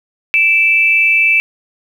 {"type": "tone pair together", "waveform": "sine", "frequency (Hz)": [2335, 2637], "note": ["D7", "E7"], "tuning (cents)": [-11, 0], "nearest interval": "major second", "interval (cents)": 211, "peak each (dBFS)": -11, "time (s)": [0.34, 1.4], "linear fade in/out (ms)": 0, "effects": ["7-bit"]}